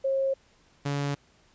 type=tone pair in turn; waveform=sine / sawtooth; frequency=539 / 142.35 Hz; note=C#5 / C#3; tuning=-49 / +46 cents; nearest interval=octave + major seventh; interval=2305 cents; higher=first; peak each=-23 dBFS; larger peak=neither; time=0.04-0.34 / 0.85-1.15 s; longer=neither; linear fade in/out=10 ms; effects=pink hiss -62 dBFS RMS until 1.54 s + resampled to 16000 Hz